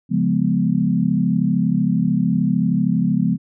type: chord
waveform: sine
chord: C# dominant seventh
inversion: none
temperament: equal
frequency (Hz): 138.59 / 174.61 / 207.7 / 246.9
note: C#3 / E#3 / G#3 / B3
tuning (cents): 0 / 0 / 0 / 0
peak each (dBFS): -24 / -19 / -20 / -21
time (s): 0.09-3.38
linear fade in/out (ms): 50
effects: none